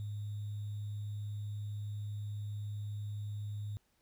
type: tone with sample-and-hold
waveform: sine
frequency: 103.83 Hz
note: G#2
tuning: in tune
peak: -37 dBFS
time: 0-3.77 s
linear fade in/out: 0 ms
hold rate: 3675 Hz
effects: pink hiss -75 dBFS RMS until 4.01 s

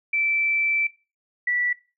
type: tone pair in turn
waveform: sine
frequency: 2328 / 1957.6 Hz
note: D7 / B6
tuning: -16 / -16 cents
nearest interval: minor third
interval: 300 cents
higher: first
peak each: -20 dBFS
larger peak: neither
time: 0.13-0.87 / 1.47-1.73 s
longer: first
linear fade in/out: 5 ms
effects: noise-tail reverb RT60 0.3 s tail -18 dB re dry

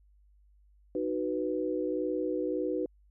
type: chord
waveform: sine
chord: B major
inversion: first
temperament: just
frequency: 308.7 / 370.4 / 493.9 Hz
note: D#4 / F#4 / B4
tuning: -14 / +2 / 0 cents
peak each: -33 dBFS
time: 0.95-2.86 s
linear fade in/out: 2 ms
effects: added 50 Hz sine -59 dBFS peak until 3.1 s

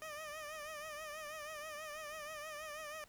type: tone with vibrato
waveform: 15% pulse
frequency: 610 Hz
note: D#5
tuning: 34 cents flat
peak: -38 dBFS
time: 0.02-3.04 s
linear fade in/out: 0 ms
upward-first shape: triangle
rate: 6.2 Hz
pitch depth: 86 cents each way
effects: pink hiss -65 dBFS RMS until 3.08 s

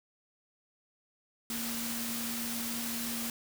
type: tone in noise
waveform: sine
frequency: 233.1 Hz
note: A#3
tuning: in tune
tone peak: -38 dBFS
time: 1.5-3.3 s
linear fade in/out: 2 ms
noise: white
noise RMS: -37 dBFS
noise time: 1.5-3.3 s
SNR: -4 dB
effects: none

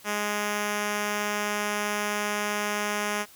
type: tone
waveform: 5% pulse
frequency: 207.7 Hz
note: G#3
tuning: in tune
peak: -15 dBFS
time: 0.04-3.26 s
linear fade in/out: 50 ms
effects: white hiss -52 dBFS RMS until 3.35 s

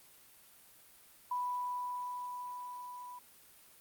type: tone with level ramp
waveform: sine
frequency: 987.8 Hz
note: B5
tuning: in tune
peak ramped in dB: -32 to -45 dBFS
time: 1.31-3.19 s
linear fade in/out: 5 ms
effects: white hiss -60 dBFS RMS until 3.8 s + Opus 32 kbps

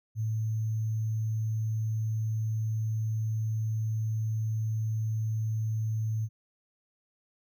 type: tone with sample-and-hold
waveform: sine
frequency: 110 Hz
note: A2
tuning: in tune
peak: -27 dBFS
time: 0.15-6.29 s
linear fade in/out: 50 ms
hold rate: 6300 Hz
effects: none

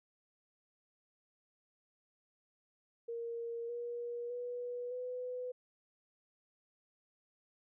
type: tone with pitch steps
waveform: sine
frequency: 466.2 / 477.1 / 488.2 / 499.7 Hz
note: A#4 / A#4 / B4 / B4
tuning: 0 / +40 / -20 / +20 cents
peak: -38 dBFS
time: 3.08-5.52 s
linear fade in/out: 10 ms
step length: 610 ms
effects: none

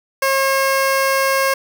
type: tone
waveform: 15% pulse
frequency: 540 Hz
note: C#5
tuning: 45 cents flat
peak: -8 dBFS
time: 0.22-1.54 s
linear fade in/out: 5 ms
effects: 8-bit

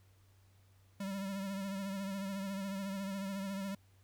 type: tone with vibrato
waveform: square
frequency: 195.5 Hz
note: G3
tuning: 4 cents flat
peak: -38 dBFS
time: 1-3.75 s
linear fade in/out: 5 ms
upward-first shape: triangle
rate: 14 Hz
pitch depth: 54 cents each way
effects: added 96 Hz sine -63 dBFS peak until 4.03 s + pink hiss -72 dBFS RMS until 4.03 s

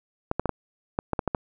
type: clicks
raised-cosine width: 1 ms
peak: -10 dBFS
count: 9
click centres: 0.314 / 0.396 / 0.457 / 0.493 / 0.989 / 1.133 / 1.192 / 1.277 / 1.348 s
effects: none

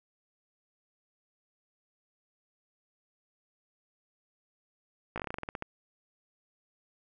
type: slowing click train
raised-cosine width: 0.5 ms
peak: -20 dBFS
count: 13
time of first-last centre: 5.16-5.624 s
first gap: 17 ms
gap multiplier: 1.14
effects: none

